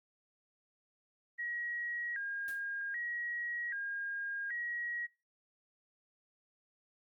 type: tone with vibrato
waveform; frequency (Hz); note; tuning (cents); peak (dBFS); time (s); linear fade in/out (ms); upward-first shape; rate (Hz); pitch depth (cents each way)
sine; 1756; A6; -4; -36; 1.38-5.07; 20; square; 0.64; 140
type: noise with exponential decay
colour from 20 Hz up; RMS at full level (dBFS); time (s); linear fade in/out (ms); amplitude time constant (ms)
white; -47; 2.48-2.66; 2; 39
effects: noise-tail reverb RT60 0.3 s tail -25 dB re dry + Opus 32 kbps